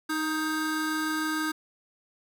square tone cluster, 311.3 / 1249 / 1583 Hz, D#4 / D#6 / G6, +1 / +6 / +17 cents, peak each -30 / -35 / -33 dBFS, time 0.09-1.52 s, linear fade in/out 10 ms, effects none

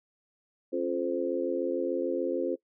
harmonic tone with a mistuned harmonic, 86.8 Hz, F2, 10 cents flat, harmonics 3 / 4 / 5 / 6, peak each -34 / -31 / -34 / -32 dBFS, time 0.72-2.56 s, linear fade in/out 20 ms, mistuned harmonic 3, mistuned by +65 cents, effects noise-tail reverb RT60 0.1 s tail -20 dB re dry

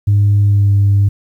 sine tone with pitch glide, 102 to 100.25 Hz, G#2 to G2, -31 to +39 cents, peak -6 dBFS, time 0.07-1.09 s, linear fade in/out 10 ms, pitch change -30 cents, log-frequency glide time 0.42-0.71 s, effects tanh soft clip ceiling -5 dBFS + 8-bit

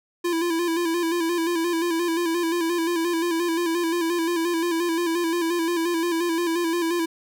square tone with vibrato, 338.1 Hz, E4, 44 cents sharp, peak -22 dBFS, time 0.24-7.06 s, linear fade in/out 10 ms, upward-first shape square, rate 5.7 Hz, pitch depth 51 cents each way, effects none

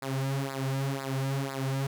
sawtooth tone with flanger, 135.5 Hz, C#3, 39 cents flat, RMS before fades -31 dBFS, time 0.02-1.87 s, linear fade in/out 5 ms, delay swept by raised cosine 0.32 to 4.72 ms, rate 2 Hz, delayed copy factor -0.9, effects none

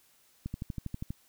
click train, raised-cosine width 5 ms, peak -23 dBFS, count 9, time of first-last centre 0.46-1.105 s, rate 12.4 Hz, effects white hiss -65 dBFS RMS until 1.28 s

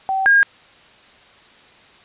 sine tone pair in turn, 769 / 1622.9 Hz, G5 / G#6, -33 / -40 cents, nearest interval octave + minor second, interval 1293 cents, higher second, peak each -17 / -9 dBFS, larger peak second, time 0.09-0.26 / 0.26-0.43 s, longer neither, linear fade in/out 0 ms, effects white hiss -48 dBFS RMS until 2.04 s + resampled to 8000 Hz

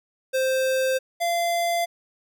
square tone pair in turn, 523.3 / 687.1 Hz, C5 / F5, 0 / -28 cents, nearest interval perfect fourth, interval 472 cents, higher second, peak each -21 / -22 dBFS, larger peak first, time 0.33-0.99 / 1.2-1.86 s, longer neither, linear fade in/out 20 ms, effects none

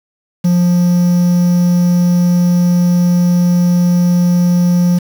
triangle tone with quantisation, 176.2 Hz, F3, 16 cents sharp, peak -6 dBFS, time 0.44-4.99 s, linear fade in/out 10 ms, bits 5, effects none

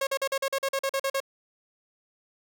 sawtooth tone bursts, 544 Hz, C#5, 33 cents flat, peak -21 dBFS, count 12, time 0.01-1.203 s, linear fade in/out 5 ms, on 60 ms, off 43 ms, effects none

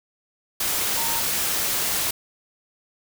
sine tone in noise, 920 Hz, A#5, 23 cents flat, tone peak -31 dBFS, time 0.97-1.2 s, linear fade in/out 5 ms, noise white, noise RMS -24 dBFS, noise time 0.6-2.11 s, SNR -10 dB, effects none

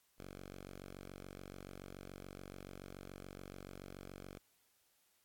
5% pulse tone, 47 Hz, F#1, 28 cents sharp, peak -38 dBFS, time 0.18-4.39 s, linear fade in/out 10 ms, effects white hiss -75 dBFS RMS until 5.24 s + AAC 64 kbps

